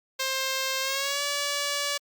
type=tone with pitch glide; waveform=5% pulse; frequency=529 to 573.6 Hz; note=C5 to D5; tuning=+19 to -41 cents; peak=-15 dBFS; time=0.19-1.98 s; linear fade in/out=10 ms; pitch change=+140 cents; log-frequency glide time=0.81-1.22 s; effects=Opus 48 kbps